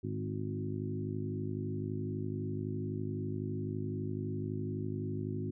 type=harmonic tone with a mistuned harmonic; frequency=51.91 Hz; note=G#1; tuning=in tune; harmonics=2 / 3 / 4 / 5 / 6 / 7; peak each=-38 / -41 / -44 / -41 / -46 / -42 dBFS; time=0.03-5.51 s; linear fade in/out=10 ms; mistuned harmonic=3; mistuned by=-30 cents; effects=none